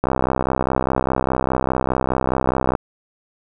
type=click train; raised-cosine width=1 ms; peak=-4 dBFS; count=177; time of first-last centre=0.04-2.752 s; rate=64.9 Hz; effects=none